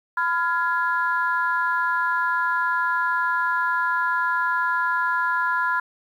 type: chord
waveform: sine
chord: F diminished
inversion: second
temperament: just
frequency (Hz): 1005.8 / 1396.9 / 1676.3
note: Cb6 / F6 / Ab6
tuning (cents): +31 / 0 / +16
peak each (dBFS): -23 / -23 / -26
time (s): 0.17-5.8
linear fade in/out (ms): 5
effects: tanh soft clip ceiling -10 dBFS + 9-bit

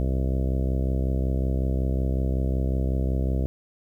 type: harmonic tone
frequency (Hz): 65.41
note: C2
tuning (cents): 0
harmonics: 1 / 2 / 3 / 4 / 5 / 6 / 7 / 8 / 9 / 10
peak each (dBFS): -23 / -29 / -33 / -35 / -37 / -39 / -40 / -41 / -42 / -43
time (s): 0-3.46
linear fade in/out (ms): 0
effects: 10-bit

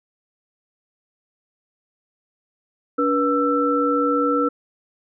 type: tone cluster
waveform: sine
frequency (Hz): 286.3 / 484.9 / 1330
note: D4 / B4 / E6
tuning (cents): -44 / -32 / +15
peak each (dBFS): -21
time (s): 2.98-4.49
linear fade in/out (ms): 10
effects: none

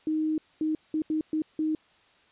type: tone bursts at uneven times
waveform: sine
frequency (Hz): 311.9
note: D#4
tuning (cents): +4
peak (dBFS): -24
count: 6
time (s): 0.07-0.38 / 0.61-0.75 / 0.94-1.02 / 1.1-1.21 / 1.33-1.42 / 1.59-1.75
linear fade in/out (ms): 2
effects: white hiss -61 dBFS RMS until 2.31 s + resampled to 8000 Hz

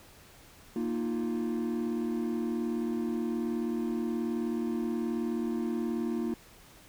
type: chord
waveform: triangle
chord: Bb suspended fourth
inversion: none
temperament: just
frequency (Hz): 233.1 / 310.8 / 349.6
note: Bb3 / Eb4 / F4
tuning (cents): 0 / -2 / +2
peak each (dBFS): -29 / -33 / -32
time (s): 0.76-6.34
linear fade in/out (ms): 2
effects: tanh soft clip ceiling -21 dBFS + pink hiss -55 dBFS RMS until 6.88 s

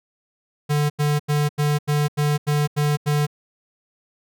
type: tone bursts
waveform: square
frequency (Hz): 147.6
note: D3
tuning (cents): +9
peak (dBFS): -18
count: 9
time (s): 0.69-3.268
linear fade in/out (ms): 20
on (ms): 210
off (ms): 86
effects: none

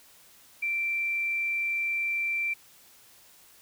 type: tone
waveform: sine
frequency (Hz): 2349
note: D7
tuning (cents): 0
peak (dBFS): -26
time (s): 0.62-2.54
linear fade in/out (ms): 10
effects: white hiss -56 dBFS RMS until 3.61 s

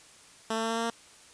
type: tone with pitch steps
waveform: 10% pulse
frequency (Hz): 222.6 / 224.3 / 226 / 227.7 / 229.4 / 231.1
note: A3 / A3 / A3 / A#3 / A#3 / A#3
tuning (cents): +20 / +34 / +47 / -40 / -28 / -15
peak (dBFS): -20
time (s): 0.5-0.902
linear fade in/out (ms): 5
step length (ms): 67
effects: white hiss -54 dBFS RMS until 1.33 s + resampled to 22050 Hz

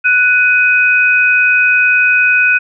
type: tone pair together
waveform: sine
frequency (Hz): 1481.9 / 2511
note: F#6 / D#7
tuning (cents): +2 / +15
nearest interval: major sixth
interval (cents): 913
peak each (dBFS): -10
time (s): 0.04-2.59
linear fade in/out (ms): 20
effects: none

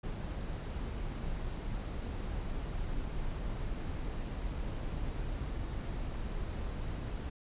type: noise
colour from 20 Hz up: brown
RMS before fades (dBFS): -37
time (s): 0.03-7.3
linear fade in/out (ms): 10
effects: resampled to 8000 Hz

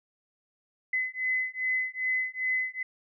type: beating tone pair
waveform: sine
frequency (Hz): 2026 / 2028.5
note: B6 / B6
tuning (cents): +44 / +46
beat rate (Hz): 2.5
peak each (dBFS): -30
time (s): 0.93-2.83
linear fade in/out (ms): 5
effects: none

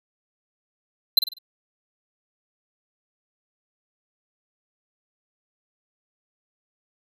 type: tone with echo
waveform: square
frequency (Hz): 4051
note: B7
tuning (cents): +43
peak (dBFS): -11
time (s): 1.17-1.19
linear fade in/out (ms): 5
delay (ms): 49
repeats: 4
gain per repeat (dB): -8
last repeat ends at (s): 1.386
effects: none

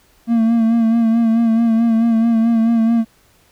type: tone with vibrato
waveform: triangle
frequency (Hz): 228.3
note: A#3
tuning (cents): -36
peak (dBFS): -9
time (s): 0.27-3.05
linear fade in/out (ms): 50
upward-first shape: sine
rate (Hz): 4.6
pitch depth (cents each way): 40
effects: pink hiss -54 dBFS RMS until 3.51 s

